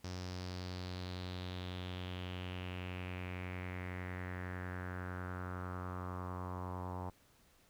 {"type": "tone with low-pass filter sweep", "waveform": "sawtooth", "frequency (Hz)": 90.9, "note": "F#2", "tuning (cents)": -30, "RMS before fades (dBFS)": -43, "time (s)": [0.04, 7.1], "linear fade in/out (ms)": 5, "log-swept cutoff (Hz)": [5500, 920], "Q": 4.2, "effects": ["pink hiss -68 dBFS RMS until 7.69 s"]}